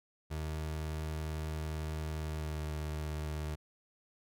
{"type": "tone with pitch glide", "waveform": "30% pulse", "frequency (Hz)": [77.78, 76.36], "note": ["D#2", "D#2"], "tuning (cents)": [0, -32], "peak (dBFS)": -33, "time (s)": [0.3, 3.56], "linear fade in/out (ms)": 20, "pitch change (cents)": -32, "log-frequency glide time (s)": [2.2, 2.66], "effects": []}